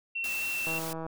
sine tone with vibrato, 2700 Hz, E7, 41 cents sharp, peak -30 dBFS, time 0.15-0.79 s, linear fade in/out 10 ms, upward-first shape square, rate 3.8 Hz, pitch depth 10 cents each way
white noise, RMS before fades -39 dBFS, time 0.24-0.93 s, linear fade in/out 2 ms
click train, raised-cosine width 1 ms, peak -24 dBFS, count 65, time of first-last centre 0.67-1.065 s, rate 162 Hz
effects none

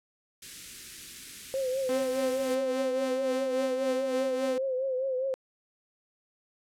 white band-stop noise, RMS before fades -43 dBFS, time 0.42-2.55 s, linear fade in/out 5 ms, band 380 to 1600 Hz, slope 24 dB/octave
sine tone with vibrato, 523.3 Hz, C5, in tune, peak -27 dBFS, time 1.54-5.34 s, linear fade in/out 0 ms, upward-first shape triangle, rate 4.9 Hz, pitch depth 76 cents each way
sawtooth tone with tremolo, 260.2 Hz, C4, 9 cents flat, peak -26 dBFS, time 1.89-4.58 s, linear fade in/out 2 ms, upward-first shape triangle, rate 3.6 Hz, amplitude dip 60%
effects low-pass 11000 Hz 12 dB/octave

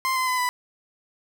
30% pulse tone with pitch steps, 1046.5 / 1028.5 / 1010.9 / 993.5 Hz, C6 / C6 / B5 / B5, 0 / -30 / +40 / +10 cents, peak -19 dBFS, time 0.05-0.49 s, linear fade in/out 0 ms, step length 110 ms, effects none

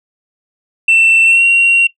sine tone with pitch glide, 2683 to 2747 Hz, E7 to F7, +30 to -29 cents, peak -4 dBFS, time 0.88-1.87 s, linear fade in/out 5 ms, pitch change +41 cents, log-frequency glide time 1.24-1.44 s, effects noise-tail reverb RT60 0.1 s tail -18 dB re dry + tanh soft clip ceiling -4 dBFS

